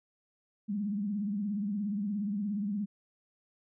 sine tone with vibrato, 204.2 Hz, G#3, 29 cents flat, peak -30 dBFS, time 0.68-2.86 s, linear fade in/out 20 ms, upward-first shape triangle, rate 17 Hz, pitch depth 120 cents each way, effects none

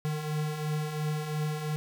square beating tone pair, 150 / 152.9 Hz, D3 / D#3, +37 / -30 cents, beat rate 2.9 Hz, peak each -38 / -31 dBFS, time 0.05-1.76 s, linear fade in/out 0 ms, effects none

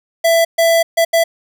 square tone bursts at uneven times, 665 Hz, E5, 15 cents sharp, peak -10 dBFS, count 4, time 0.24-0.45 / 0.58-0.83 / 0.97-1.05 / 1.13-1.24 s, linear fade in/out 10 ms, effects none

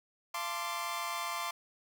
sawtooth chord, D minor seventh, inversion first, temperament equal with one note detuned, 685.3 / 880 / 1046.5 / 1174.7 Hz, F5 / A5 / C6 / D6, -33 / 0 / 0 / 0 cents, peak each -39 / -40 / -34 / -36 dBFS, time 0.34-1.51 s, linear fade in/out 5 ms, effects none

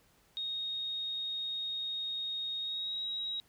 sine tone with pitch glide, 3729 to 3827 Hz, A#7 to A#7, 0 to +45 cents, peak -34 dBFS, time 0.37-3.4 s, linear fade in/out 0 ms, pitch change +45 cents, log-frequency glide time 2.6-3.01 s, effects pink hiss -67 dBFS RMS until 3.48 s

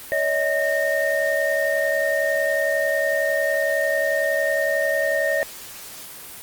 sine tone cluster, 565 / 636 / 1839 Hz, C#5 / D#5 / A#6, +33 / +38 / -24 cents, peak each -23 dBFS, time 0.12-5.43 s, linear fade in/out 0 ms, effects white hiss -38 dBFS RMS until 6.42 s + Opus 24 kbps

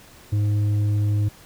triangle tone with tanh clipping, 103.83 Hz, G#2, in tune, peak -19 dBFS, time 0.32-1.29 s, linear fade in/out 10 ms, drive 10 dB, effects pink hiss -48 dBFS RMS until 1.45 s

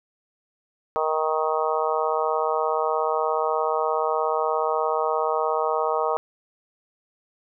harmonic tone, 156.8 Hz, D#3, 14 cents sharp, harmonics 3 / 4 / 5 / 6 / 7 / 8, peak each -26 / -27 / -28 / -29 / -29 / -30 dBFS, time 0.96-6.17 s, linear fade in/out 0 ms, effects none

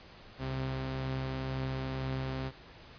sawtooth tone pair together, 65 / 132 Hz, C2 / C3, -11 / +16 cents, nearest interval octave, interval 1227 cents, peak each -37 / -30 dBFS, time 0.38-2.52 s, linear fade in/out 50 ms, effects pink hiss -53 dBFS RMS until 2.98 s + resampled to 11025 Hz

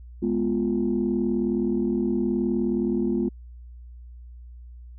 sine chord, F diminished, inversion first, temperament equal, 207.7 / 246.9 / 349.2 Hz, Ab3 / Cb4 / F4, 0 / 0 / 0 cents, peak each -25 dBFS, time 0.22-3.29 s, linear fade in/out 10 ms, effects tanh soft clip ceiling -14 dBFS + added 60 Hz sine -40 dBFS peak until 4.98 s

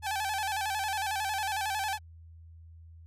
sawtooth tone with vibrato, 817 Hz, G#5, 29 cents flat, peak -26 dBFS, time 0.02-1.99 s, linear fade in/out 50 ms, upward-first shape square, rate 11 Hz, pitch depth 86 cents each way, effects added 82 Hz sine -48 dBFS peak until 3.06 s + resampled to 32000 Hz

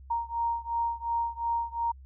sine beating tone pair, 931 / 933.8 Hz, A#5 / A#5, -2 / +3 cents, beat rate 2.8 Hz, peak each -30 / -31 dBFS, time 0.1-1.92 s, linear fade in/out 10 ms, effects added 66 Hz sine -46 dBFS peak until 2.05 s

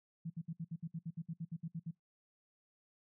sine tone bursts, 164.81 Hz, E3, in tune, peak -38 dBFS, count 15, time 0.25-1.912 s, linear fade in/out 10 ms, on 52 ms, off 63 ms, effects noise-tail reverb RT60 0.2 s tail -25 dB re dry

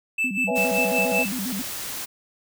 triangle tone with tremolo, 2637 Hz, E7, in tune, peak -18 dBFS, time 0.18-1.29 s, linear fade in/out 5 ms, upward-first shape sine, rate 5.2 Hz, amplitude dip 85%
sine tone with vibrato, 222.9 Hz, A3, 23 cents sharp, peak -27 dBFS, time 0.24-1.62 s, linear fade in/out 5 ms, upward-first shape square, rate 7.4 Hz, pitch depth 230 cents each way
sine chord, C# minor seventh, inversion third, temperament equal, 493.9 / 554.4 / 659.3 / 830.6 Hz, B4 / C#5 / E5 / G#5, 0 / 0 / 0 / 0 cents, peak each -26 / -32 / -27 / -29 dBFS, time 0.47-1.24 s, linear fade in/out 20 ms
white noise, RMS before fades -32 dBFS, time 0.55-2.06 s, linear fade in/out 20 ms
effects none

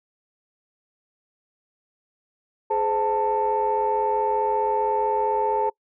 sine tone cluster, 420.6 / 516 / 886 Hz, G#4 / C5 / A5, +22 / -24 / +12 cents, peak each -24 / -27 / -21 dBFS, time 2.7-5.7 s, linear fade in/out 10 ms, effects noise-tail reverb RT60 0.1 s tail -24 dB re dry + tanh soft clip ceiling -13 dBFS

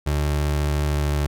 30% pulse tone with pitch glide, 73.7 to 73.11 Hz, D2 to D2, +7 to -7 cents, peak -17 dBFS, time 0.06-1.27 s, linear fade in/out 10 ms, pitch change -14 cents, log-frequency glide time 0.88-1.05 s, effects none

